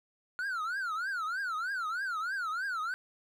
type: tone with vibrato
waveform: triangle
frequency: 1421 Hz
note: F6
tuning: 30 cents sharp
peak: -30 dBFS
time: 0.39-2.94 s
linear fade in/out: 0 ms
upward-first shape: triangle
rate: 3.2 Hz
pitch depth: 260 cents each way
effects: none